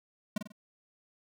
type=tone with echo; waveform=square; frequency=209.8 Hz; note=G#3; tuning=18 cents sharp; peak=-29 dBFS; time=0.36-0.38 s; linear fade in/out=5 ms; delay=47 ms; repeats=3; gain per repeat=-7 dB; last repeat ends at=0.521 s; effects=none